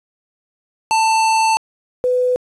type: tone pair in turn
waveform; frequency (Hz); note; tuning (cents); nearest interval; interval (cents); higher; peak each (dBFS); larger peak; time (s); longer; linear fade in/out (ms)
square / sine; 888 / 500.2; A5 / B4; +16 / +22; minor seventh; 994; first; -13; neither; 0.91-1.57 / 2.04-2.36; first; 0
effects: resampled to 24000 Hz + 8-bit